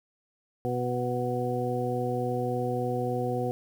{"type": "harmonic tone", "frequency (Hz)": 123.47, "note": "B2", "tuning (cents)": 0, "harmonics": [1, 2, 3, 4, 6], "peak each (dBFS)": [-32, -34, -34, -31, -34], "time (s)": [0.65, 3.51], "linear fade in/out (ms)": 0, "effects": ["9-bit"]}